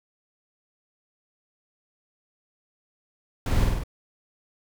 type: noise with echo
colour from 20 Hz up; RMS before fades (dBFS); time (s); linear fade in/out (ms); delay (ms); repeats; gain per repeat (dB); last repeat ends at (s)
brown; -24; 3.46-3.64; 2; 49; 4; -2; 3.836
effects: none